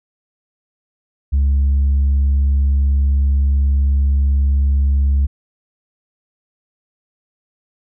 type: tone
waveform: sine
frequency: 69.3 Hz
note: C#2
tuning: in tune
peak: -9 dBFS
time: 1.32-5.27 s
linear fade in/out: 20 ms
effects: tanh soft clip ceiling -10 dBFS